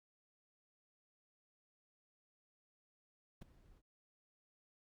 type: noise with ADSR envelope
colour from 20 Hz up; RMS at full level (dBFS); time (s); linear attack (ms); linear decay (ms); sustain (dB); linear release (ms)
brown; -45; 3.41-3.82; 12; 8; -20; 46
effects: none